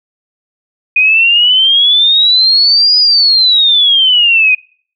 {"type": "exponential two-way sweep", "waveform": "sine", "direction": "up then down", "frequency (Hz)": [2473, 4978, 2473], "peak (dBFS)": -5, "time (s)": [0.96, 4.55], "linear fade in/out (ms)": 5, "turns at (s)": 2.98, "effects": ["noise-tail reverb RT60 0.5 s tail -26 dB re dry"]}